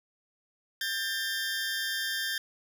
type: tone pair together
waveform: 20% pulse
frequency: 1594.7 / 1790 Hz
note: G6 / A6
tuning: +29 / +29 cents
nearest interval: major second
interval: 200 cents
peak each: -28 dBFS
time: 0.81-2.38 s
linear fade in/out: 2 ms
effects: none